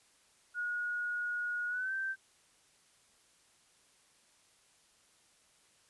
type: tone with pitch glide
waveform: sine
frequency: 1447 to 1559.8 Hz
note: F#6 to G6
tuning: -39 to -9 cents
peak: -33 dBFS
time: 0.54-2.16 s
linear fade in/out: 50 ms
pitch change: +130 cents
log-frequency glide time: 1.68-1.93 s
effects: white hiss -67 dBFS RMS until 5.89 s + resampled to 24000 Hz